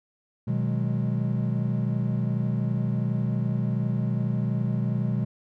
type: chord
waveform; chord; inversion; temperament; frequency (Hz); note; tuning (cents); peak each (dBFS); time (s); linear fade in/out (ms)
triangle; G# minor seventh; first; equal; 123.47 / 155.56 / 185 / 207.7; B2 / D#3 / F#3 / G#3; 0 / 0 / 0 / 0; -24 / -29 / -29 / -28; 0.47-5.25; 10
effects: none